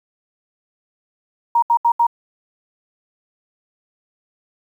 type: tone bursts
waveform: sine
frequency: 940 Hz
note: A#5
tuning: 14 cents sharp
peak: -11 dBFS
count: 4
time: 1.55-2.068 s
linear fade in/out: 5 ms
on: 74 ms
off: 74 ms
effects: 8-bit